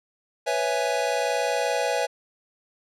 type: chord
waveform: square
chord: C# minor seventh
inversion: third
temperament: equal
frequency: 493.9 / 554.4 / 659.3 / 830.6 Hz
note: B4 / C#5 / E5 / G#5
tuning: 0 / 0 / 0 / 0 cents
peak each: -29 dBFS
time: 0.46-2.07 s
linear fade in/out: 20 ms
effects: low-pass 9000 Hz 12 dB/octave